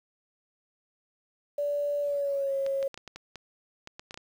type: tone with pitch glide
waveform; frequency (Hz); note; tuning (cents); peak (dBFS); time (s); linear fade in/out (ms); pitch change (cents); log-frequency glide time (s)
sine; 579 to 546.5; D5 to C#5; -25 to -25; -26; 1.58-2.88; 5; -100; 2.02-2.53
type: clicks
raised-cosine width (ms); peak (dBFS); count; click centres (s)
0.2; -24; 12; 2.664 / 2.828 / 2.943 / 2.976 / 3.077 / 3.16 / 3.357 / 3.874 / 3.995 / 4.109 / 4.143 / 4.175
effects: 9-bit